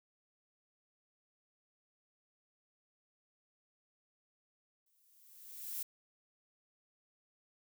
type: noise with exponential growth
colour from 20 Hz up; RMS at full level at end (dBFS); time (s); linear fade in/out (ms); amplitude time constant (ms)
violet; -38; 4.86-5.83; 5; 210
effects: none